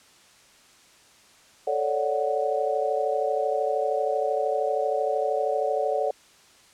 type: chord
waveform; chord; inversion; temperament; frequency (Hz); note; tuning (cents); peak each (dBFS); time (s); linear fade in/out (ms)
sine; D major seventh; second; equal; 440 / 554.4 / 587.3 / 740; A4 / C#5 / D5 / F#5; 0 / 0 / 0 / 0; -28; 1.67-6.11; 5
effects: white hiss -55 dBFS RMS until 6.73 s + low-pass 8000 Hz 12 dB/octave